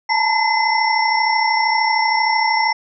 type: tone cluster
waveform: sine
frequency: 862 / 895 / 957 / 2043 / 5440 Hz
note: A5 / A5 / A#5 / C7 / F8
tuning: -36 / +29 / +45 / -42 / -46 cents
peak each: -20 / -19 / -25 / -19 / -23 dBFS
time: 0.09-2.73 s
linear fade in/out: 10 ms
effects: none